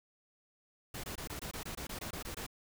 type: noise bursts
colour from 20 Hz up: pink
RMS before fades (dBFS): -42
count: 13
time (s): 0.94-2.465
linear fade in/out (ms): 5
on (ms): 97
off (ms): 22
effects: none